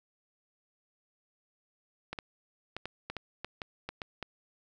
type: clicks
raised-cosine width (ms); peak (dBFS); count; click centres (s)
0.3; -21; 11; 2.13 / 2.188 / 2.766 / 2.856 / 3.1 / 3.167 / 3.446 / 3.618 / 3.89 / 4.018 / 4.227
effects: none

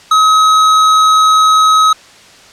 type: tone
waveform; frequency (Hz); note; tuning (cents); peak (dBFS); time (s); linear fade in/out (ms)
square; 1275; D#6; +42; -6; 0.11-1.93; 5
effects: white hiss -39 dBFS RMS until 2.52 s + low-pass 6000 Hz 12 dB/octave

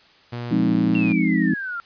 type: tone with pitch glide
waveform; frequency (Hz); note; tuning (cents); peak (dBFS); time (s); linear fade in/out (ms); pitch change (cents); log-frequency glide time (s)
sawtooth; 120.1 to 115.01; B2 to A#2; -48 to -23; -24; 0.32-1.13; 10; -75; 0.54-0.78
type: chord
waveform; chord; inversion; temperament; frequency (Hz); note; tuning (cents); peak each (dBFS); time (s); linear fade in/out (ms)
sine; F minor seventh; none; equal; 174.61 / 207.7 / 261.6 / 311.1; F3 / Ab3 / C4 / Eb4; 0 / 0 / 0 / 0; -22; 0.51-1.54; 5
type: exponential sweep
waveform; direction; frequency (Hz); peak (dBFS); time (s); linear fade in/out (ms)
sine; down; 2761 to 1358; -26; 0.95-1.8; 0
effects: white hiss -53 dBFS RMS until 1.85 s + resampled to 11025 Hz

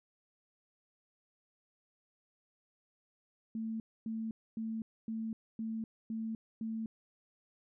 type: tone bursts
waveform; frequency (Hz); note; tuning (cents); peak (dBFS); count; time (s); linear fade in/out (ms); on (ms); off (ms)
sine; 223; A3; +23; -35; 7; 3.55-6.86; 2; 250; 260
effects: none

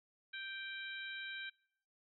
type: harmonic tone with a mistuned harmonic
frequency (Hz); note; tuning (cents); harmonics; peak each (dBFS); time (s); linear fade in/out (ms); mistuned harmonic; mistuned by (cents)
784; G5; 0; 2 / 3 / 4 / 5; -45 / -49 / -52 / -50; 0.33-1.5; 10; 5; -17
effects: noise-tail reverb RT60 0.7 s tail -25 dB re dry

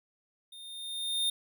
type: tone with level ramp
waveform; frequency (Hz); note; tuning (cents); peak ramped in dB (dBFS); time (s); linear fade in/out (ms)
square; 3642; A#7; -41; -47 to -26; 0.52-1.3; 5
effects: none

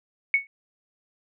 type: tone with exponential decay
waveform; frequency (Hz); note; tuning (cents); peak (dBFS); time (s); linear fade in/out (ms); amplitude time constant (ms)
sine; 2217; C#7; 0; -13; 0.34-0.47; 1; 28
effects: none

